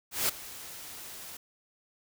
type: noise with ADSR envelope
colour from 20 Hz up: white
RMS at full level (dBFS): -26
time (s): 0.11-1.37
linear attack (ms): 180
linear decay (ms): 7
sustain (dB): -18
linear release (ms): 5
effects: none